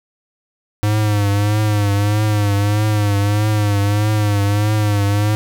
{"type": "tone with vibrato", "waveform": "square", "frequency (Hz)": 103.83, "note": "G#2", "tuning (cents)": 0, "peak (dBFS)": -14, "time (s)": [0.83, 5.35], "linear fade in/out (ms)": 0, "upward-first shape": "triangle", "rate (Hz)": 1.6, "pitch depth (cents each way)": 66, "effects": []}